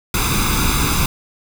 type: noise with comb filter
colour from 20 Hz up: pink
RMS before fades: -17 dBFS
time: 0.14-1.06 s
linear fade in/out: 2 ms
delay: 0.81 ms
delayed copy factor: +0.75
effects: none

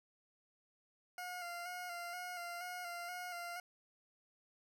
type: tone with vibrato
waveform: 20% pulse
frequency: 707 Hz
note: F5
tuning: 21 cents sharp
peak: -38 dBFS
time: 1.18-3.6 s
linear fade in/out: 2 ms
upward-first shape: square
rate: 2.1 Hz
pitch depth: 31 cents each way
effects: none

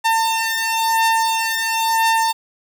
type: beating tone pair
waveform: sawtooth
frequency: 901 / 901.98 Hz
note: A5 / A5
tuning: +41 / +43 cents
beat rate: 0.98 Hz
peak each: -14 / -17 dBFS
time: 0.04-2.33 s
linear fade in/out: 20 ms
effects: 8-bit

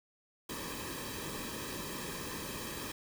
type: noise with comb filter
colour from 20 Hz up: pink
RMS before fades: -41 dBFS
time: 0.49-2.92 s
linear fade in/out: 5 ms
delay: 1.4 ms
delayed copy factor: -0.75
effects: none

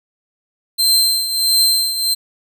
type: tone with tremolo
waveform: sawtooth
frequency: 4127 Hz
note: C8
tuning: 25 cents flat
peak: -7 dBFS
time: 0.78-2.15 s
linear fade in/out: 20 ms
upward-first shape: triangle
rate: 1.5 Hz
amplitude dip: 70%
effects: none

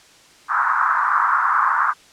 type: band-pass noise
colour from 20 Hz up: pink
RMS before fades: -18 dBFS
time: 0.48-1.94 s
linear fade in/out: 50 ms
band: 1000 to 1500 Hz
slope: 48 dB/octave
effects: white hiss -49 dBFS RMS until 2.12 s + low-pass 7000 Hz 12 dB/octave

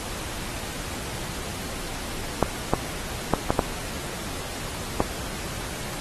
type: clicks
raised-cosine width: 1 ms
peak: -5 dBFS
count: 6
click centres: 2.427 / 2.736 / 3.337 / 3.505 / 3.592 / 5.004 s
effects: pink hiss -34 dBFS RMS until 6 s + AAC 32 kbps

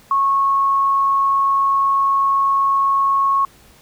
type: tone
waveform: sine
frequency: 1098 Hz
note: C#6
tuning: 17 cents flat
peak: -13 dBFS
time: 0.11-3.45 s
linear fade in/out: 2 ms
effects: pink hiss -49 dBFS RMS until 3.81 s

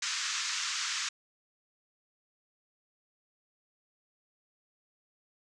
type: band-pass noise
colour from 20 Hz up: white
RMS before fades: -34 dBFS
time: 0.02-1.09 s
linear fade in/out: 5 ms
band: 1100 to 7100 Hz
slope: 48 dB/octave
effects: none

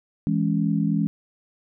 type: chord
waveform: sine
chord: C# minor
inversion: first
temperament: equal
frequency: 164.81 / 207.7 / 277.2 Hz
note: E3 / G#3 / C#4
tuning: 0 / 0 / 0 cents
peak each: -23 / -23 / -26 dBFS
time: 0.27-1.07 s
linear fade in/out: 0 ms
effects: none

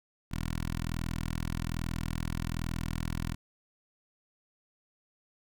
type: tone with notch filter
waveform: 10% pulse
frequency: 41.2 Hz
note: E1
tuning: in tune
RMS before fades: -34 dBFS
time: 0.31-3.35 s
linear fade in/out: 10 ms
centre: 540 Hz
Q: 0.88
effects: none

